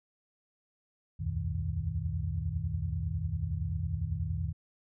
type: tone cluster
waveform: sine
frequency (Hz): 68.8 / 80.4 / 90.6 / 118.2 / 156.7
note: C#2 / E2 / F#2 / A#2 / D#3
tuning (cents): -12 / -43 / -36 / +24 / +13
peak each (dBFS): -39 / -37 / -34 / -39 / -37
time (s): 1.19-4.53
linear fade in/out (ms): 20
effects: none